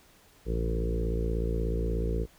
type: harmonic tone with a mistuned harmonic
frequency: 56.6 Hz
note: A1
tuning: 50 cents sharp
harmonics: 1 / 2 / 3 / 4 / 5 / 6 / 7 / 8 / 9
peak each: -28 / -38 / -36 / -43 / -43 / -40 / -39 / -36 / -44 dBFS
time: 0.45-2.27 s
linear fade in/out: 50 ms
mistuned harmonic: 2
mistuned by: +16 cents
effects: pink hiss -59 dBFS RMS until 2.38 s